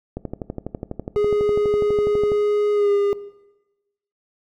click train, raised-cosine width 2 ms, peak -14 dBFS, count 27, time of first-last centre 0.17-2.319 s, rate 12.1 Hz
triangle tone with pitch glide, 415.7 to 404.8 Hz, G#4 to G#4, +2 to -44 cents, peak -14 dBFS, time 1.16-3.13 s, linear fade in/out 0 ms, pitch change -46 cents, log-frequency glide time 2.73-2.91 s
effects noise-tail reverb RT60 1.0 s tail -17 dB re dry

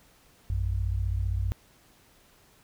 sine tone pair together, 57.67 / 93 Hz, A#1 / F#2, -18 / +9 cents, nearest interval minor sixth, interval 827 cents, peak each -28 dBFS, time 0.5-1.52 s, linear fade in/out 0 ms, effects pink hiss -60 dBFS RMS until 2.63 s

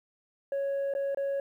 sine tone with dropouts, 554.4 Hz, C#5, in tune, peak -25 dBFS, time 0.52-1.4 s, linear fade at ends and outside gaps 2 ms, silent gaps 0.938-0.95 / 1.147-1.172 s, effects tanh soft clip ceiling -27 dBFS + 11-bit

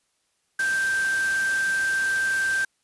sine tone in noise, 1568 Hz, G6, in tune, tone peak -21 dBFS, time 0.59-2.65 s, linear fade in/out 5 ms, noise white, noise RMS -34 dBFS, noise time 0.59-2.65 s, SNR +10 dB, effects white hiss -71 dBFS RMS until 2.83 s + resampled to 24000 Hz

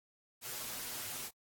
white noise with comb filter, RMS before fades -42 dBFS, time 0.41-1.31 s, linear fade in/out 50 ms, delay 8.2 ms, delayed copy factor +0.85, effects AAC 64 kbps

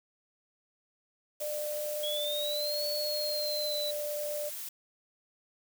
blue noise, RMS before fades -40 dBFS, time 1.4-4.69 s, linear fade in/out 5 ms
sine tone with vibrato, 595 Hz, D5, 22 cents sharp, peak -33 dBFS, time 1.4-4.5 s, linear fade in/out 20 ms, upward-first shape square, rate 0.65 Hz, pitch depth 8 cents each way
sine exponential two-way sweep, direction up then down, 3304 to 4435 to 3947 Hz, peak -33 dBFS, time 2.03-3.91 s, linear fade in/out 5 ms, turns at 2.86 s
effects none

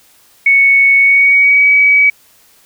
sine tone with pitch glide, 2217 to 2274 Hz, C#7 to C#7, 0 to +44 cents, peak -5 dBFS, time 0.46-2.1 s, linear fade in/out 5 ms, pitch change +44 cents, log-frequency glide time 0.98-1.67 s, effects white hiss -48 dBFS RMS until 2.65 s

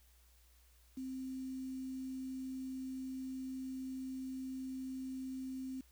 sine tone with quantisation, 261.6 Hz, C4, in tune, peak -40 dBFS, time 0.97-5.81 s, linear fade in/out 5 ms, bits 10, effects added 60 Hz sine -64 dBFS peak until 5.91 s + white hiss -70 dBFS RMS until 5.91 s

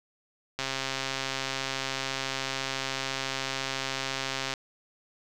click train, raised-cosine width 0.2 ms, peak -13 dBFS, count 530, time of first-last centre 0.59-4.538 s, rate 134 Hz, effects none

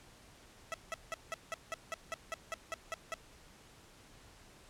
15% pulse tone bursts, 655 Hz, E5, 11 cents flat, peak -30 dBFS, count 13, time 0.72-3.14 s, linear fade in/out 0 ms, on 20 ms, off 180 ms, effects pink hiss -59 dBFS RMS until 4.69 s + low-pass 10000 Hz 12 dB/octave

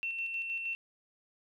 sine tone with tremolo, 2700 Hz, E7, 41 cents sharp, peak -32 dBFS, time 0.03-0.75 s, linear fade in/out 0 ms, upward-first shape square, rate 6.4 Hz, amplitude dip 35%, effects 11-bit

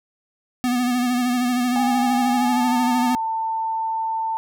square tone with vibrato, 246.9 Hz, B3, in tune, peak -19 dBFS, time 0.64-3.15 s, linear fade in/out 0 ms, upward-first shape sine, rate 13 Hz, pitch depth 39 cents each way
sine tone with pitch glide, 810 to 893.6 Hz, G#5 to A5, -43 to +27 cents, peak -21 dBFS, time 1.76-4.37 s, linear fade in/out 0 ms, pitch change +170 cents, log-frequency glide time 2.28-2.74 s
effects none

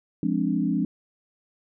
sine chord, D half-diminished seventh, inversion first, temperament equal, 174.61 / 207.7 / 261.6 / 293.7 Hz, F3 / Ab3 / C4 / D4, 0 / 0 / 0 / 0 cents, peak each -27 dBFS, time 0.23-0.85 s, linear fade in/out 2 ms, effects none

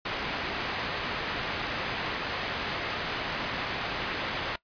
white low-pass noise, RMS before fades -33 dBFS, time 0.05-4.56 s, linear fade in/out 5 ms, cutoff 2600 Hz, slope 12 dB/octave, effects noise-tail reverb RT60 0.1 s tail -20 dB re dry + resampled to 11025 Hz

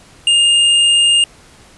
square tone, 2822 Hz, F7, 17 cents sharp, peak -9 dBFS, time 0.27-1.24 s, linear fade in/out 2 ms, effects pink hiss -44 dBFS RMS until 1.77 s + resampled to 24000 Hz

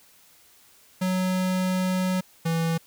square tone pair in turn, 185 / 164.82 Hz, F#3 / E3, 0 / 0 cents, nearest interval major second, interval 200 cents, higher first, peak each -23 dBFS, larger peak neither, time 1.01-2.21 / 2.45-2.78 s, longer first, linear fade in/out 10 ms, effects white hiss -56 dBFS RMS until 2.86 s

